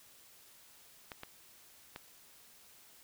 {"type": "clicks", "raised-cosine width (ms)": 0.3, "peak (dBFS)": -27, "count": 3, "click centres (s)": [1.118, 1.234, 1.961], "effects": ["white hiss -60 dBFS RMS until 3.03 s"]}